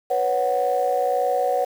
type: chord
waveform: sine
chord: B suspended second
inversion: none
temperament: just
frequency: 493.9 / 555.6 / 740.8 Hz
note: B4 / C#5 / F#5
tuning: 0 / +4 / +2 cents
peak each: -23 / -23 / -21 dBFS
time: 0.1-1.65 s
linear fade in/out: 10 ms
effects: tanh soft clip ceiling -11 dBFS + 7-bit